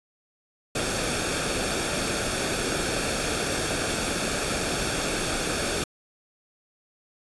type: noise with comb filter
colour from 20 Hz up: pink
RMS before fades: -27 dBFS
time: 0.75-5.84 s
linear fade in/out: 5 ms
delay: 1 ms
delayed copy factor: -0.55
effects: resampled to 24000 Hz